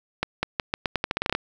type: accelerating click train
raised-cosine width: 0.3 ms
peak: -7 dBFS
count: 14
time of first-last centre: 0.23-1.35 s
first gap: 200 ms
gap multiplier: 0.84
effects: 8-bit